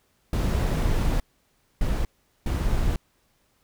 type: noise bursts at uneven times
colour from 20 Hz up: brown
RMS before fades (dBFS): -23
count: 3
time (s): 0.33-1.2 / 1.81-2.05 / 2.46-2.96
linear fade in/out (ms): 2
effects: pink hiss -67 dBFS RMS until 3.63 s